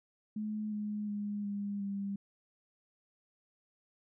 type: tone with pitch steps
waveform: sine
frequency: 213.2 / 209.5 / 205.9 / 202.4 / 198.92 Hz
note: G#3 / G#3 / G#3 / G#3 / G3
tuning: +46 / +15 / -15 / -44 / +26 cents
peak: -34 dBFS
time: 0.36-2.16 s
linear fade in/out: 5 ms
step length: 360 ms
effects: none

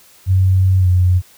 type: tone with pitch glide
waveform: sine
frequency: 94 to 90.59 Hz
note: F#2 to F#2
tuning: +28 to -36 cents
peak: -9 dBFS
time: 0.26-1.22 s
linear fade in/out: 50 ms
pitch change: -64 cents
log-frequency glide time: 0.79-0.87 s
effects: white hiss -47 dBFS RMS until 1.37 s

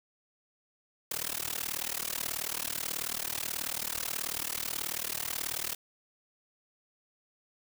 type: noise with amplitude modulation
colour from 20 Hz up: white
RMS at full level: -31 dBFS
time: 1.11-5.75 s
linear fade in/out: 5 ms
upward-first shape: sine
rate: 38.4 Hz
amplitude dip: 100%
effects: none

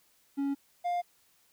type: tone pair in turn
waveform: triangle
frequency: 278.8 / 703.8 Hz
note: C#4 / F5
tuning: +10 / +13 cents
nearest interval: octave + major third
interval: 1603 cents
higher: second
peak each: -26 dBFS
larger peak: neither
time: 0.37-0.55 / 0.84-1.02 s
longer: neither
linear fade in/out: 20 ms
effects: white hiss -67 dBFS RMS until 1.52 s

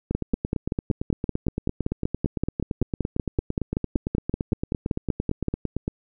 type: two click trains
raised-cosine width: 3 ms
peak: -10 / -12 dBFS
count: 29 / 52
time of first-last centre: 0.15-5.483 / 0.11-5.879 s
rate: 5.25 / 8.84 Hz
effects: none

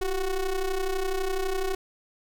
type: ring-modulated tone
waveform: square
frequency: 184 Hz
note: F#3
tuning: 9 cents flat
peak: -23 dBFS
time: 0.01-1.75 s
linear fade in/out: 5 ms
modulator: 200 Hz
effects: none

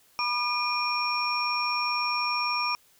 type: tone cluster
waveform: sine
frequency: 979 / 1201 / 2426 / 5510 Hz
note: B5 / D6 / D#7 / F8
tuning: -15 / +38 / -44 / -24 cents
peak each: -30 dBFS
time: 0.19-2.75 s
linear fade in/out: 0 ms
effects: tanh soft clip ceiling -15 dBFS + white hiss -61 dBFS RMS until 2.99 s

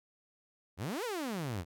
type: exponential two-way sweep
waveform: sawtooth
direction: up then down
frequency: 77.6 to 517 to 77.6 Hz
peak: -31 dBFS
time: 0.77-1.65 s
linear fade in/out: 50 ms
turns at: 1.04 s
effects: none

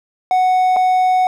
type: tone with dropouts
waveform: triangle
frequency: 740 Hz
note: F#5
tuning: in tune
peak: -9 dBFS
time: 0.31-1.27 s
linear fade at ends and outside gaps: 1 ms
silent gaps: 0.763-0.767 s
effects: none

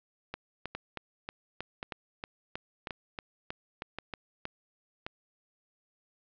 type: two click trains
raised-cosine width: 0.3 ms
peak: -20 / -20 dBFS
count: 14 / 5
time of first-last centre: 0.34-4.454 / 0.75-5.065 s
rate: 3.16 / 0.927 Hz
effects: low-pass 4000 Hz 12 dB/octave

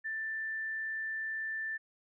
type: tone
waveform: sine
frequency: 1771 Hz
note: A6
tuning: 11 cents sharp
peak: -34 dBFS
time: 0.04-1.78 s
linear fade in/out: 20 ms
effects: none

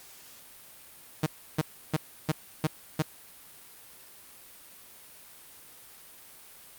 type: tone bursts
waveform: sawtooth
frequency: 155.56 Hz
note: D#3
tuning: in tune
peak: -19 dBFS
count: 6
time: 1.23-3.022 s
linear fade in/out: 5 ms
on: 32 ms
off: 320 ms
effects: white hiss -51 dBFS RMS until 6.78 s + Opus 48 kbps

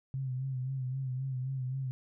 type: tone with vibrato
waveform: sine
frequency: 130.81 Hz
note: C3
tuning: in tune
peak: -32 dBFS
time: 0.14-1.91 s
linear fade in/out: 0 ms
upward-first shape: sine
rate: 3.8 Hz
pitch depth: 56 cents each way
effects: none

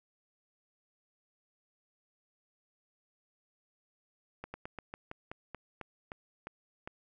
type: slowing click train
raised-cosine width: 0.5 ms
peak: -26 dBFS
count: 12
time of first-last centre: 4.44-6.875 s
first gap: 100 ms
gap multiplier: 1.15
effects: none

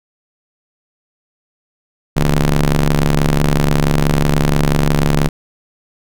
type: ring-modulated tone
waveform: sawtooth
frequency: 70.5 Hz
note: C#2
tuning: 30 cents sharp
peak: -4 dBFS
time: 2.16-5.29 s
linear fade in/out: 10 ms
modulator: 83.5 Hz
effects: none

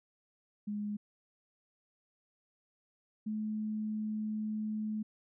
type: tone pair in turn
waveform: sine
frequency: 207.7 / 214.8 Hz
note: G#3 / A3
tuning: 0 / -41 cents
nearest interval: minor second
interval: 59 cents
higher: second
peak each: -34 / -33 dBFS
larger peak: second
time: 0.67-0.97 / 3.26-5.03 s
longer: second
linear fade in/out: 10 ms
effects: none

